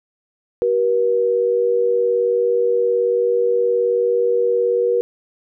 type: tone pair together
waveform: sine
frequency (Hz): 380.3 / 479.1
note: F#4 / A#4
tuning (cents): +48 / +47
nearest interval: major third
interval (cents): 399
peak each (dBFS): -21 / -15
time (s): 0.62-5.01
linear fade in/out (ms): 0
effects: none